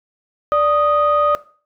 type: tone pair together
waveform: sine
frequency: 587.3 / 1243.7 Hz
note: D5 / D#6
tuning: 0 / -1 cents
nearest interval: octave + minor second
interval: 1299 cents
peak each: -14 dBFS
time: 0.52-1.35 s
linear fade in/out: 0 ms
effects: noise-tail reverb RT60 0.4 s tail -18 dB re dry + tanh soft clip ceiling -7 dBFS